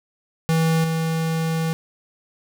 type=tone with level steps; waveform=square; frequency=162.3 Hz; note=E3; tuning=27 cents flat; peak=-17 / -21 dBFS; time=0.49-1.73 s; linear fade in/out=0 ms; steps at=0.84 s; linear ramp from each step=2 ms; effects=none